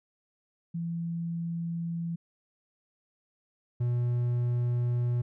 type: tone pair in turn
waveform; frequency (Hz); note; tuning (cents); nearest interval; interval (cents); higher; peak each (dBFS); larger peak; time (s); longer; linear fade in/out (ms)
sine / triangle; 168.3 / 121.25; E3 / B2; +36 / -31; tritone; 567; first; -30 / -23; second; 0.74-2.16 / 3.8-5.22; neither; 10
effects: none